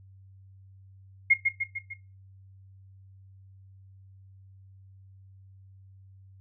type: tone with echo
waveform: sine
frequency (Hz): 2144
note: C7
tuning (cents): +42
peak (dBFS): -15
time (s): 1.3-1.34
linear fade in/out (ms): 10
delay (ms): 150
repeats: 4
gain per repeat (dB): -5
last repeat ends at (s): 1.94
effects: noise-tail reverb RT60 0.3 s tail -17 dB re dry + added 96 Hz sine -50 dBFS peak until 6.4 s